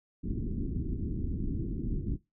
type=low-pass noise; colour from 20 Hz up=pink; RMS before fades=-33 dBFS; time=0.23-2.17 s; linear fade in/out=20 ms; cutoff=350 Hz; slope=48 dB/octave; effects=noise-tail reverb RT60 0.2 s tail -19 dB re dry